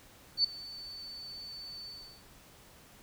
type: tone with ADSR envelope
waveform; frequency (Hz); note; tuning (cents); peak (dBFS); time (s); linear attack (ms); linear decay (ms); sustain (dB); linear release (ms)
sine; 4508; C#8; +28; -21; 0.37-2.24; 74; 3; -21; 380
effects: pink hiss -57 dBFS RMS until 3.02 s